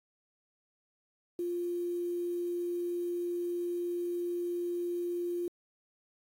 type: tone with quantisation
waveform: sine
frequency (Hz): 349.2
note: F4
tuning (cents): 0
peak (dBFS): -31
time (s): 1.39-5.48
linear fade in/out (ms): 2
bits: 9
effects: AAC 48 kbps